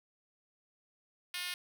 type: tone with high-pass filter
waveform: 5% pulse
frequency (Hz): 357.5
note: F4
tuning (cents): +41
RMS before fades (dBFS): -39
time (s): 1.34-1.54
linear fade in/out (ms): 2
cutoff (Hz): 2000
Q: 0.85
effects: none